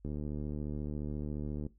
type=click train; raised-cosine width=3 ms; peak=-26 dBFS; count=121; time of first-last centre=0.05-1.665 s; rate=74.3 Hz; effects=noise-tail reverb RT60 0.2 s tail -18 dB re dry + added 50 Hz sine -61 dBFS peak until 1.78 s